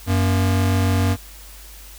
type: tone pair together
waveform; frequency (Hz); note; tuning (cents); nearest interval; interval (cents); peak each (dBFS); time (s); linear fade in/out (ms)
square; 94.35 / 236.3; F#2 / A#3; +34 / +24; octave + major third; 1590; -17 / -25; 0.06-1.17; 50
effects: added 50 Hz sine -40 dBFS peak until 1.98 s + white hiss -43 dBFS RMS until 1.98 s